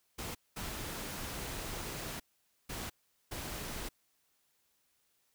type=noise bursts at uneven times; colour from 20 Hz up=pink; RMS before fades=-41 dBFS; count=4; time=0.18-0.35 / 0.56-2.2 / 2.69-2.9 / 3.31-3.89 s; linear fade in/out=10 ms; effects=white hiss -75 dBFS RMS until 5.34 s